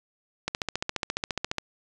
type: click train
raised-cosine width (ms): 0.2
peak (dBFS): -10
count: 17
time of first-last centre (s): 0.48-1.583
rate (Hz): 14.5
effects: resampled to 22050 Hz + 7-bit